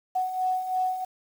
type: beating tone pair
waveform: sine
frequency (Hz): 740 / 743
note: F#5 / F#5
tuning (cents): 0 / +7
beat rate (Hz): 3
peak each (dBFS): -32 / -25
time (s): 0.15-1.05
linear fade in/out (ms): 10
effects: 8-bit